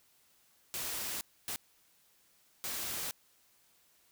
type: noise bursts at uneven times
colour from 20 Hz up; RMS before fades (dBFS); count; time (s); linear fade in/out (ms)
white; -38; 3; 0.74-1.21 / 1.48-1.56 / 2.64-3.11; 0
effects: white hiss -68 dBFS RMS until 4.11 s